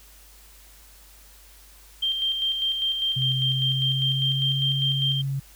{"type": "tone with tremolo", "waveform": "sine", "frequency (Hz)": 3165, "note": "G7", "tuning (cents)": 16, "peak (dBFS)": -21, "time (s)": [2.02, 5.22], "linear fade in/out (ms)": 10, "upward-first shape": "square", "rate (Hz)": 5, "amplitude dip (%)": 40}
{"type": "tone with pitch glide", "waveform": "sine", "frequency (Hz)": [130.81, 136.92], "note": ["C3", "C#3"], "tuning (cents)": [0, -21], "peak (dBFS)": -24, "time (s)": [3.16, 5.4], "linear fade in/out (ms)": 10, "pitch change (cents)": 79, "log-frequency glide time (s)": [3.33, 4.66]}
{"effects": ["added 50 Hz sine -51 dBFS peak until 5.55 s", "white hiss -52 dBFS RMS until 5.55 s"]}